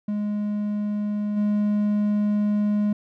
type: tone with level steps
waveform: triangle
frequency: 208 Hz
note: G#3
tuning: 3 cents sharp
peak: -21 / -17 dBFS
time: 0.08-2.93 s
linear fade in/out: 5 ms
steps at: 1.36 s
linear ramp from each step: 20 ms
effects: none